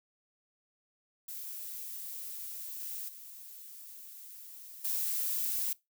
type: noise with level steps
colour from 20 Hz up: violet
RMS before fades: -42 / -40 / -49 / -33 dBFS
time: 1.28-5.73 s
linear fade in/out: 5 ms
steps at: 2.8 / 3.08 / 4.84 s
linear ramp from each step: 10 ms
effects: noise-tail reverb RT60 0.2 s tail -21 dB re dry